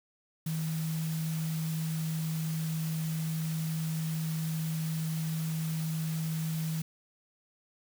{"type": "tone in noise", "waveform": "sine", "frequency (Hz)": 159.6, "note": "D#3", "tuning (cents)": 44, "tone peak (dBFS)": -30, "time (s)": [0.46, 6.82], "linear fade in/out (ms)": 5, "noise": "white", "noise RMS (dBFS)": -44, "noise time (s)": [0.46, 6.82], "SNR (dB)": 11, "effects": []}